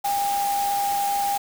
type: tone in noise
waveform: sine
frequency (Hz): 804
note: G5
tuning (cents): +44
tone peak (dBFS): -21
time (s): 0.04-1.38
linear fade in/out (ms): 10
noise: white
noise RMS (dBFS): -32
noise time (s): 0.04-1.38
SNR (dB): +8
effects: none